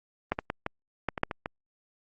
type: clicks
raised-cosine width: 0.5 ms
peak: -11 / -15 / -14 / -15 / -12 / -18 / -8 / -17 / -17 dBFS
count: 9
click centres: 0.32 / 0.389 / 0.501 / 0.664 / 1.087 / 1.178 / 1.234 / 1.312 / 1.459 s
effects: Opus 32 kbps